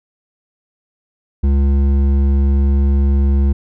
sine tone with hard clipping, 69.2 Hz, C#2, 2 cents flat, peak -12 dBFS, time 1.43-3.53 s, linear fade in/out 10 ms, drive 9 dB, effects none

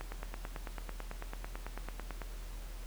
click train, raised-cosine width 0.5 ms, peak -26 dBFS, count 21, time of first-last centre 0.01-2.218 s, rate 9.06 Hz, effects added 40 Hz sine -41 dBFS peak until 2.86 s + pink hiss -54 dBFS RMS until 2.86 s

